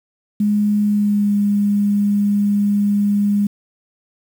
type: tone with pitch glide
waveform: sine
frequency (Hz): 207.8 to 204.1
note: G#3 to G#3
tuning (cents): +1 to -30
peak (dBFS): -13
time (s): 0.4-3.47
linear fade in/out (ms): 5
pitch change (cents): -31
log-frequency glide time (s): 0.83-1.35
effects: 7-bit